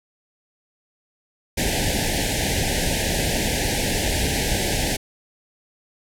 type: band-stop noise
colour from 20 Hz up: pink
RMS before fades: -22 dBFS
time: 1.57-4.97 s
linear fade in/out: 10 ms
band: 880 to 1600 Hz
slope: 96 dB/octave
effects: low-pass 12000 Hz 12 dB/octave